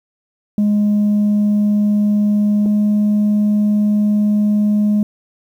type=tone pair in turn; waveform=sine; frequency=207.7 / 208.8 Hz; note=G#3 / G#3; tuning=0 / +10 cents; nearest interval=unison; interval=10 cents; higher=second; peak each=-9 dBFS; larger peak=neither; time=0.58-2.66 / 2.66-5.03 s; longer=second; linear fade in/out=2 ms; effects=tanh soft clip ceiling -10 dBFS + 8-bit